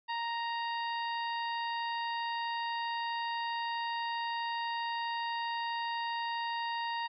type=harmonic tone; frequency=932.3 Hz; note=A#5; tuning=in tune; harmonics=1 / 2 / 3 / 4 / 5; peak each=-34 / -40 / -44 / -46 / -48 dBFS; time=0.08-7.08 s; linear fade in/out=20 ms; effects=none